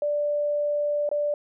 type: tone with dropouts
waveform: sine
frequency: 587.3 Hz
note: D5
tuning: in tune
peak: -22 dBFS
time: 0.02-1.34 s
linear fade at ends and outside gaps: 2 ms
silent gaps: 1.091-1.114 s
effects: none